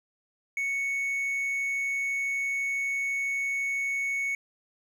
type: tone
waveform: triangle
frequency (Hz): 2217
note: C#7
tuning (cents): 0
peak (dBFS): -25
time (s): 0.57-4.35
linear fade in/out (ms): 2
effects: none